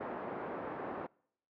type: band-pass noise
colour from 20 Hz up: pink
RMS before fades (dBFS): -41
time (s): 0-1.07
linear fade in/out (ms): 10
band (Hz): 310 to 1200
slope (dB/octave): 12
effects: noise-tail reverb RT60 0.7 s tail -26 dB re dry + low-pass 2000 Hz 12 dB/octave